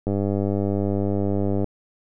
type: click train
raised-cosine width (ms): 2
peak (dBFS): -11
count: 158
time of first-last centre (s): 0.07-1.643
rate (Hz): 99.8
effects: none